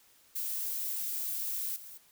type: noise with level steps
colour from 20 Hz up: violet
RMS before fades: -35 / -48 dBFS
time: 0.35-1.98 s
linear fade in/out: 10 ms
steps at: 1.76 s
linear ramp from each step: 2 ms
effects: white hiss -63 dBFS RMS until 2.11 s